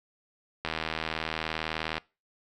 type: click train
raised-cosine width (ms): 0.3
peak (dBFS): -14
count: 107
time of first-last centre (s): 0.65-1.98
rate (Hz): 79.7
effects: noise-tail reverb RT60 0.3 s tail -23 dB re dry